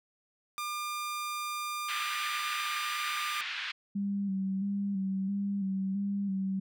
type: tone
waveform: sawtooth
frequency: 1200 Hz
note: D6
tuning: 37 cents sharp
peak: -30 dBFS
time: 0.58-3.41 s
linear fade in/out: 0 ms
type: band-pass noise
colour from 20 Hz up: pink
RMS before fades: -37 dBFS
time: 1.88-3.72 s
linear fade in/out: 10 ms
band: 1500 to 3700 Hz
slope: 24 dB/octave
type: tone with vibrato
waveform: sine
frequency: 196 Hz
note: G3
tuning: in tune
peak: -29 dBFS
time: 3.95-6.6 s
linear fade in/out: 10 ms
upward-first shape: square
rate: 1.5 Hz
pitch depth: 35 cents each way
effects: none